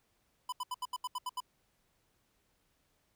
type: tone bursts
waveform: square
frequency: 1000 Hz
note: B5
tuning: 21 cents sharp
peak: -35 dBFS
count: 9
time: 0.49-1.404 s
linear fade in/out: 5 ms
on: 34 ms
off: 76 ms
effects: pink hiss -75 dBFS RMS until 3.15 s